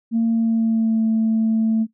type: tone with pitch glide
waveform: sine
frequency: 228.3 to 222.3 Hz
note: A#3 to A3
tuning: -36 to +18 cents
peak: -14 dBFS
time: 0.11-1.87 s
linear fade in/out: 50 ms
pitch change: -46 cents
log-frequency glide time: 0.28-1.05 s
effects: noise-tail reverb RT60 0.1 s tail -17 dB re dry + tanh soft clip ceiling -12 dBFS